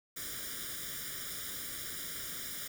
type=noise with comb filter; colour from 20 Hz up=white; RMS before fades=-41 dBFS; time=0.16-2.68 s; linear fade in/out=10 ms; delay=0.57 ms; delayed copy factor=+1; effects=none